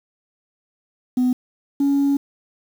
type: tone pair in turn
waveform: sine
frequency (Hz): 251.1 / 280.2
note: B3 / C#4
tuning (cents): +29 / +19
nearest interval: major second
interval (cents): 190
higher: second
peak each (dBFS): -13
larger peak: neither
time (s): 1.17-1.33 / 1.8-2.17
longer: second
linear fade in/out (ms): 5
effects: tanh soft clip ceiling -13 dBFS + 7-bit